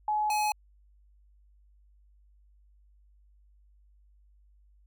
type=tone pair in turn; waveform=sine / square; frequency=848 / 845.1 Hz; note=G#5 / G#5; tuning=+36 / +30 cents; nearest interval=unison; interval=6 cents; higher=first; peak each=-25 / -26 dBFS; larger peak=first; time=0.08-0.3 / 0.3-0.52 s; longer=neither; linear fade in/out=2 ms; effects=added 50 Hz sine -58 dBFS peak until 4.86 s